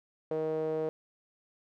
sawtooth tone with band-pass filter, 157.3 Hz, D#3, 19 cents sharp, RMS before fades -32 dBFS, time 0.31-0.89 s, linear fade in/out 0 ms, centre 510 Hz, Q 6, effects none

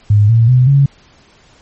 sine tone with pitch steps, 103.83 / 114.54 / 126.36 / 139.4 Hz, G#2 / A#2 / B2 / C#3, 0 / -30 / +40 / +10 cents, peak -5 dBFS, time 0.1-0.86 s, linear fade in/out 5 ms, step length 190 ms, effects pink hiss -47 dBFS RMS until 1.61 s + MP3 32 kbps

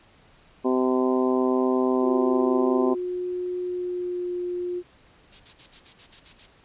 harmonic tone, 128.3 Hz, C3, 34 cents flat, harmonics 2 / 3 / 4 / 5 / 6 / 7 / 8, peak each -23 / -23 / -31 / -31 / -35 / -36 / -32 dBFS, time 0.64-2.95 s, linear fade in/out 20 ms
sine tone with pitch glide, 360 to 355.5 Hz, F#4 to F4, -47 to +31 cents, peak -26 dBFS, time 2.01-4.83 s, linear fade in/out 50 ms, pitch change -22 cents, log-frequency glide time 3.62-4.32 s
violet noise bursts, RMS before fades -33 dBFS, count 9, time 5.32-6.465 s, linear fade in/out 10 ms, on 81 ms, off 52 ms
effects pink hiss -56 dBFS RMS until 6.64 s + resampled to 8000 Hz

